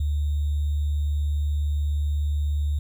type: tone with sample-and-hold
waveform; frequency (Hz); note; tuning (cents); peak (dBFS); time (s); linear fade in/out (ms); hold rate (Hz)
sine; 73.6; D2; +4; -21; 0-2.79; 5; 3675
effects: none